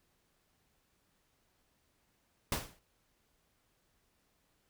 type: noise with exponential decay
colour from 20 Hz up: pink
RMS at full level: -30 dBFS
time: 2.52-2.79 s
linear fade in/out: 2 ms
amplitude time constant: 57 ms
effects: pink hiss -75 dBFS RMS until 4.69 s